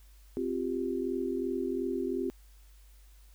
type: chord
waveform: sine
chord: C suspended fourth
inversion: none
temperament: equal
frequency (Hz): 261.6 / 349.2 / 392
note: C4 / F4 / G4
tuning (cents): 0 / 0 / 0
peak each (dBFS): -34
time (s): 0.37-2.3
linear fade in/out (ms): 0
effects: added 50 Hz sine -53 dBFS peak until 3.34 s + white hiss -65 dBFS RMS until 3.34 s